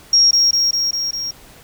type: tone with echo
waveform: triangle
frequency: 5588 Hz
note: F8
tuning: in tune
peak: -5 dBFS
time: 0.13-0.31 s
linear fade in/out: 5 ms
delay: 200 ms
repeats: 5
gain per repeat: -3 dB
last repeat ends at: 1.31 s
effects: tanh soft clip ceiling -7 dBFS + pink hiss -44 dBFS RMS until 1.63 s